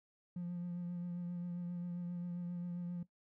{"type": "tone with vibrato", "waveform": "triangle", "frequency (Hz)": 175.3, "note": "F3", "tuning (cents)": 7, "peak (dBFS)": -35, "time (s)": [0.36, 3.03], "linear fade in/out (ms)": 5, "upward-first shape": "triangle", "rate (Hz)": 7.5, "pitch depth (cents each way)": 25, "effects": ["noise-tail reverb RT60 0.1 s tail -18 dB re dry", "tanh soft clip ceiling -35 dBFS"]}